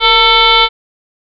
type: tone with frequency modulation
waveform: sine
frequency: 2212 Hz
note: C#7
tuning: 4 cents flat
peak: -5 dBFS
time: 0-0.69 s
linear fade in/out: 50 ms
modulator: 436 Hz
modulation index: 3.7
effects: none